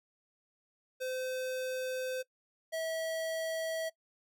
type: tone pair in turn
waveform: square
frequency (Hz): 514 / 647.6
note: C5 / E5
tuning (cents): -31 / -31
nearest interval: major third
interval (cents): 400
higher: second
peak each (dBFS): -35 / -34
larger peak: second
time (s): 1-2.23 / 2.72-3.9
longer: first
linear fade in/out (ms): 20
effects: noise-tail reverb RT60 0.1 s tail -22 dB re dry